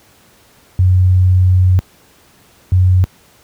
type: tone bursts at uneven times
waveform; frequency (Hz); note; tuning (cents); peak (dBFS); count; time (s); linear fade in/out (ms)
sine; 91.9; F#2; -11; -6; 2; 0.79-1.79 / 2.72-3.04; 0
effects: pink hiss -48 dBFS RMS until 3.43 s + high-pass 60 Hz 12 dB/octave